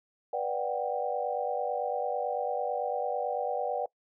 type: chord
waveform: sine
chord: G major seventh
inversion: first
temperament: just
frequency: 490 / 588 / 735 / 784 Hz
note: B4 / D5 / F#5 / G5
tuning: -14 / +2 / -12 / 0 cents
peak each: -34 dBFS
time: 0.33-3.86 s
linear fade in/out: 5 ms
effects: noise-tail reverb RT60 0.1 s tail -23 dB re dry